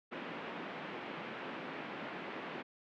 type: band-pass noise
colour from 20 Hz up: pink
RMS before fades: -44 dBFS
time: 0.11-2.63 s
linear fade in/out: 20 ms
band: 190 to 2800 Hz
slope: 24 dB/octave
effects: none